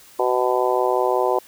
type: harmonic tone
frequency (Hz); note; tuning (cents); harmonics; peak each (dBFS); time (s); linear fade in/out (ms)
125.5; B2; +28; 3 / 4 / 5 / 6 / 7 / 8; -22 / -23 / -24 / -25 / -25 / -26; 0.19-1.39; 5
effects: white hiss -48 dBFS RMS until 1.47 s